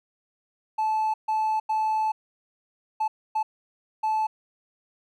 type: tone bursts at uneven times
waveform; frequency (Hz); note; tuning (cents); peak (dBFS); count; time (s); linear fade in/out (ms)
triangle; 870; A5; -20; -19; 6; 0.78-1.14 / 1.28-1.6 / 1.69-2.12 / 3-3.08 / 3.35-3.43 / 4.03-4.27; 10
effects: tanh soft clip ceiling -17 dBFS